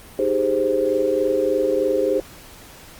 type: chord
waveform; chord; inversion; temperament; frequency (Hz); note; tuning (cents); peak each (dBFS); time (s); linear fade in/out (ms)
sine; Ab major seventh; second; equal; 311.1 / 392 / 415.3 / 523.3; Eb4 / G4 / Ab4 / C5; 0 / 0 / 0 / 0; -26 / -23 / -23 / -20; 0.19-2.2; 2
effects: pink hiss -43 dBFS RMS until 2.99 s + Opus 32 kbps